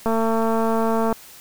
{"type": "click train", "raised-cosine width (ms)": 1, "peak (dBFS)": -9, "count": 241, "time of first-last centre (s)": [0.06, 1.127], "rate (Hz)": 225, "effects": ["white hiss -44 dBFS RMS until 1.4 s"]}